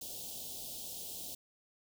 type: band-stop noise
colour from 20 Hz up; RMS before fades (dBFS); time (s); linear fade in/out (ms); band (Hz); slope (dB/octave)
white; -44; 0.01-1.35; 5; 800 to 3000; 48
effects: none